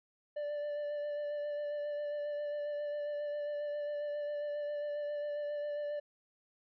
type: tone with vibrato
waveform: triangle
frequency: 587.3 Hz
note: D5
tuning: in tune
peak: -33 dBFS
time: 0.36-6 s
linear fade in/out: 10 ms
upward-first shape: sine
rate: 7.4 Hz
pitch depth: 16 cents each way
effects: resampled to 11025 Hz